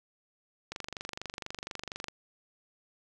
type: click train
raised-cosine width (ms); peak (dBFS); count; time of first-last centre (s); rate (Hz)
0.2; -20; 34; 0.72-2.084; 24.2
effects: none